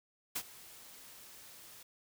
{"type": "noise with ADSR envelope", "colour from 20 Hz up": "white", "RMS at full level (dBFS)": -35, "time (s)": [0.35, 1.83], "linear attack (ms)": 12, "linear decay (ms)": 60, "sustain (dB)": -19, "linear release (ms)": 4, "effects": []}